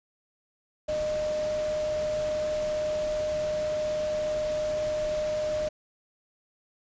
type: tone in noise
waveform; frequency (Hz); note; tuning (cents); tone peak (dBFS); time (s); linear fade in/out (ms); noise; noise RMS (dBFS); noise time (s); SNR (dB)
sine; 611; D#5; -32; -26; 0.88-5.69; 10; pink; -40; 0.88-5.69; +11
effects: resampled to 16000 Hz